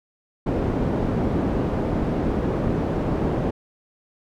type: low-pass noise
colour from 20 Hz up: white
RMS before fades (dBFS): -23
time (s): 0.46-3.51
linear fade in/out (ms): 10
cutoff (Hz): 370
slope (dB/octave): 12
effects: none